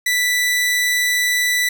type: tone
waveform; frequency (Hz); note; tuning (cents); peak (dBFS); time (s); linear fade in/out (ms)
sawtooth; 1975.5; B6; 0; -12; 0.06-1.69; 5
effects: none